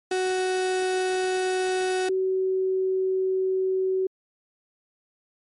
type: tone pair in turn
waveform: 35% pulse / sine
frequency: 371.6 / 377.2 Hz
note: F#4 / F#4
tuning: +7 / +33 cents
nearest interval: unison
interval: 26 cents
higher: second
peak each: -21 dBFS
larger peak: neither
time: 0.11-2.09 / 2.09-4.07 s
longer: neither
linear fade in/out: 5 ms
effects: MP3 48 kbps